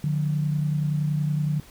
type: tone pair together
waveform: sine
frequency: 148.6 / 179.26 Hz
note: D3 / F3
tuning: +21 / +45 cents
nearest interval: minor third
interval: 324 cents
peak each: -22 / -30 dBFS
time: 0.04-1.6 s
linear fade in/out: 2 ms
effects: pink hiss -50 dBFS RMS until 1.7 s